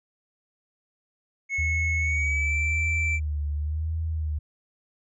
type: tone with pitch glide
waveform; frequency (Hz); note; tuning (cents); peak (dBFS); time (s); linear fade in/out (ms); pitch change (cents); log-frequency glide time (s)
triangle; 2192 to 2336; C#7 to D7; -20 to -10; -23; 1.49-3.2; 50; +110; 1.97-2.55
type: tone with vibrato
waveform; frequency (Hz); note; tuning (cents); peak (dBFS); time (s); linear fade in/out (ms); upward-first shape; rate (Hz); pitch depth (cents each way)
sine; 76.9; D#2; -20; -25; 1.58-4.39; 10; sine; 0.93; 85
effects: resampled to 22050 Hz